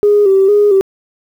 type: tone with vibrato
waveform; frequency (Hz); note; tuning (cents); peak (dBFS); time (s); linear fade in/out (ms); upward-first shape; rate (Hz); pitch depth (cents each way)
sine; 399.7; G4; +34; -5; 0.03-0.81; 0; square; 2.2; 57
effects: tanh soft clip ceiling -1 dBFS + 7-bit